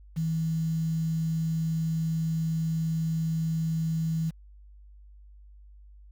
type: tone with quantisation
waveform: sine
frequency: 161.4 Hz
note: E3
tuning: 36 cents flat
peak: -25 dBFS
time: 0.16-4.31 s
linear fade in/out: 20 ms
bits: 8
effects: added 50 Hz sine -48 dBFS peak until 6.11 s